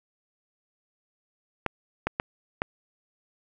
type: clicks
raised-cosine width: 0.5 ms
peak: -10 dBFS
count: 4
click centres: 1.663 / 2.07 / 2.199 / 2.619 s
effects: none